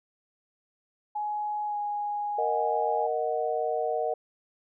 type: tone with pitch glide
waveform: sine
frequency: 839 to 827.4 Hz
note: G#5 to G#5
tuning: +17 to -7 cents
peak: -28 dBFS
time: 1.15-3.07 s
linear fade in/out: 10 ms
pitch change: -24 cents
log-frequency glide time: 1.66-1.77 s
type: chord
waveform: sine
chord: D# minor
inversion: second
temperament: equal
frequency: 466.2 / 622.3 / 740 Hz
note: A#4 / D#5 / F#5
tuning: 0 / 0 / 0 cents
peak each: -30 dBFS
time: 2.38-4.14 s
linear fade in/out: 5 ms
effects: none